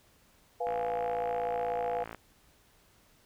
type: chord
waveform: sine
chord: F diminished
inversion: second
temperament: equal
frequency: 493.9 / 698.5 / 830.6 Hz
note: Cb5 / F5 / Ab5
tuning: 0 / 0 / 0 cents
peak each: -33 / -33 / -37 dBFS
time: 0.6-2.04 s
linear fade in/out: 10 ms
type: click train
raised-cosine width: 0.5 ms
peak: -26 dBFS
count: 84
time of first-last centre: 0.67-2.147 s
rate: 56.2 Hz
effects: pink hiss -64 dBFS RMS until 3.25 s